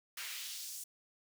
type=noise with high-pass filter sweep; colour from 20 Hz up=pink; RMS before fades=-44 dBFS; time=0.17-0.84 s; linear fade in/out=5 ms; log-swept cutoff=1800 to 7500 Hz; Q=1.3; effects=none